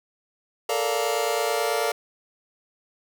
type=chord; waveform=sawtooth; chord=Bb major seventh; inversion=third; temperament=just; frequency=437 / 466.2 / 582.7 / 699.2 Hz; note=A4 / Bb4 / D5 / F5; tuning=-12 / 0 / -14 / +2 cents; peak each=-24 dBFS; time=0.69-1.92 s; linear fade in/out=5 ms; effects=none